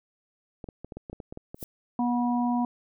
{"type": "clicks", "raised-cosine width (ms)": 2, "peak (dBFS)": -25, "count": 12, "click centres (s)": [0.642, 0.688, 0.846, 0.922, 0.97, 1.098, 1.13, 1.202, 1.325, 1.374, 1.545, 1.628]}
{"type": "noise with exponential growth", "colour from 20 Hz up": "violet", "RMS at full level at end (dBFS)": -34, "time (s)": [1.55, 1.64], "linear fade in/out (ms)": 1, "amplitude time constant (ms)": 18}
{"type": "harmonic tone", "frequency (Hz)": 242.5, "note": "B3", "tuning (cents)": -31, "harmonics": [1, 3, 4], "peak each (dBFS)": [-24, -31, -32], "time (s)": [1.99, 2.65], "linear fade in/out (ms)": 2}
{"effects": []}